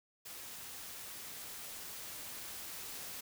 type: noise with level ramp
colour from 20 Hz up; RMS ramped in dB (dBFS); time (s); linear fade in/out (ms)
white; -48 to -45; 0.25-3.21; 10
effects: none